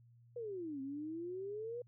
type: exponential two-way sweep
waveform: sine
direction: down then up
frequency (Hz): 493.9 to 265 to 493.9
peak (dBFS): -40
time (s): 0.36-1.82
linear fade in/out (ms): 5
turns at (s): 0.81
effects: added 118 Hz sine -61 dBFS peak until 1.87 s